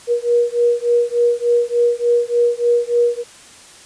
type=beating tone pair; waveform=sine; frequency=476 / 479.4 Hz; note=A#4 / A#4; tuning=+36 / +48 cents; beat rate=3.4 Hz; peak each=-16 dBFS; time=0.07-3.24 s; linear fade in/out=50 ms; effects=white hiss -42 dBFS RMS until 3.85 s + resampled to 22050 Hz